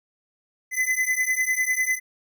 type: beating tone pair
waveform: square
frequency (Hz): 2017 / 2027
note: B6 / B6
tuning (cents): +36 / +45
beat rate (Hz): 10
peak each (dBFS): -25 / -25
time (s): 0.71-2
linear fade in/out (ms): 50
effects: none